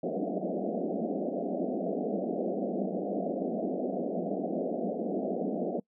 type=band-pass noise; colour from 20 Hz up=pink; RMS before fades=-32 dBFS; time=0.03-5.8 s; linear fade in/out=5 ms; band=180 to 720 Hz; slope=96 dB/octave; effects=noise-tail reverb RT60 0.1 s tail -26 dB re dry